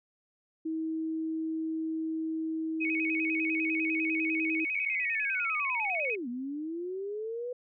sine tone, 320 Hz, D#4, 49 cents sharp, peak -30 dBFS, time 0.65-4.65 s, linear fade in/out 10 ms
sine tone with vibrato, 2372 Hz, D7, 17 cents sharp, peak -29 dBFS, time 2.8-6.16 s, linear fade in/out 20 ms, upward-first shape square, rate 10 Hz, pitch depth 110 cents each way
sine linear two-way sweep, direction down then up, 2363 to 235 to 499.9 Hz, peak -33 dBFS, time 4.74-7.53 s, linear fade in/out 5 ms, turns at 6.28 s
effects none

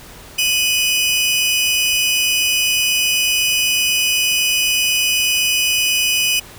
sawtooth tone pair together, 2500 / 2962 Hz, D#7 / F#7, +8 / +1 cents, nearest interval minor third, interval 293 cents, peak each -14 dBFS, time 0.38-6.4 s, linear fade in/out 10 ms, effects pink hiss -39 dBFS RMS until 6.58 s

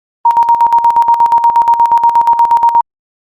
sine tone with tremolo, 936 Hz, A#5, 7 cents sharp, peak -3 dBFS, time 0.25-2.81 s, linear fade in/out 5 ms, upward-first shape square, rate 8.4 Hz, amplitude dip 65%, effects Opus 32 kbps

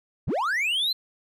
triangle linear sweep, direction up, 49.46 to 4186 Hz, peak -21 dBFS, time 0.27-0.93 s, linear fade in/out 10 ms, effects none

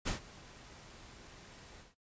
pink noise with ADSR envelope, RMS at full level -34 dBFS, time 0.05-1.95 s, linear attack 23 ms, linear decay 120 ms, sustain -20 dB, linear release 170 ms, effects noise-tail reverb RT60 0.1 s tail -17 dB re dry + resampled to 16000 Hz

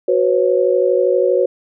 sine chord, F# suspended fourth, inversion none, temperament equal with one note detuned, 370 / 493.9 / 546.4 Hz, F#4 / B4 / C#5, 0 / 0 / -25 cents, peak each -16 dBFS, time 0.08-1.46 s, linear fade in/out 5 ms, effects none

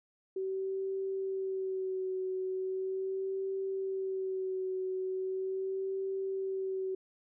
sine tone with vibrato, 380 Hz, F#4, 46 cents sharp, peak -32 dBFS, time 0.36-6.95 s, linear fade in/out 5 ms, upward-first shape sine, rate 0.39 Hz, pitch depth 26 cents each way, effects none

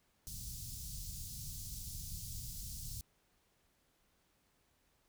pink band-stop noise, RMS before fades -45 dBFS, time 0.27-3.01 s, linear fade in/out 0 ms, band 150 to 4800 Hz, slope 24 dB/octave, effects pink hiss -75 dBFS RMS until 5.08 s

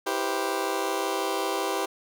20% pulse chord, C major seventh, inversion first, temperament just, 327 / 392.4 / 490.5 / 523.3 Hz, E4 / G4 / B4 / C5, -14 / +2 / -12 / 0 cents, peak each -28 / -24 / -30 / -28 dBFS, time 0.06-1.86 s, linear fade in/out 10 ms, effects none

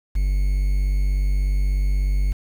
triangle tone with quantisation, 48.29 Hz, G1, 25 cents flat, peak -15 dBFS, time 0.15-2.33 s, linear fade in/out 10 ms, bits 7, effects none

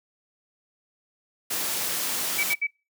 white noise, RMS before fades -28 dBFS, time 1.5-2.54 s, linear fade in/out 10 ms
sine tone bursts, 2290 Hz, D7, 44 cents flat, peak -22 dBFS, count 3, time 2.38-2.671 s, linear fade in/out 10 ms, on 57 ms, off 60 ms
effects noise-tail reverb RT60 0.3 s tail -24 dB re dry + high-pass 150 Hz 12 dB/octave

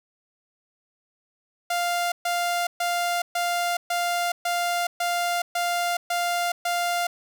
sawtooth tone bursts, 698.5 Hz, F5, in tune, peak -19 dBFS, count 10, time 1.7-7.07 s, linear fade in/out 5 ms, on 420 ms, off 130 ms, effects none

